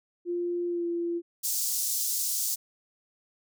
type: tone with pitch glide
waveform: sine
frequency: 349.2 to 342.2 Hz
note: F4 to F4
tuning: 0 to -35 cents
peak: -27 dBFS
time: 0.25-1.22 s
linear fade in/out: 50 ms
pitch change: -35 cents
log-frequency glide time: 0.67-0.86 s
type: high-pass noise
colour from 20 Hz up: pink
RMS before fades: -29 dBFS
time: 1.43-2.56 s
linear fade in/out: 20 ms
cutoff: 5500 Hz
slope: 24 dB/octave
effects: none